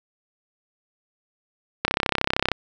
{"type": "click train", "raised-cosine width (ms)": 0.3, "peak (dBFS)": -3, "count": 23, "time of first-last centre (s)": [1.85, 2.517], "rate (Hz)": 33, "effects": []}